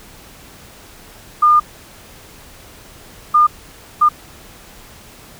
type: tone bursts at uneven times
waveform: sine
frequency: 1211 Hz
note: D#6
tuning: 47 cents flat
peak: -7 dBFS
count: 3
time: 1.42-1.6 / 3.34-3.47 / 4.01-4.09 s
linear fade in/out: 10 ms
effects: pink hiss -41 dBFS RMS until 5.39 s